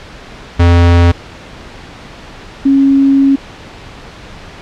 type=tone pair in turn; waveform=square / sine; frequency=86.3 / 274 Hz; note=F2 / C#4; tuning=-20 / -20 cents; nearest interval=octave + minor sixth; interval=2000 cents; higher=second; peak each=-5 dBFS; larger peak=neither; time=0.59-1.12 / 2.65-3.36 s; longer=second; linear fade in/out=10 ms; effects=pink hiss -32 dBFS RMS until 4.61 s + low-pass 4000 Hz 12 dB/octave